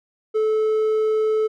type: tone with hard clipping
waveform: sine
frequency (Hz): 434.5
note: A4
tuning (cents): -22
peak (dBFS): -18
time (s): 0.34-1.48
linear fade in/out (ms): 20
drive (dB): 3
effects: none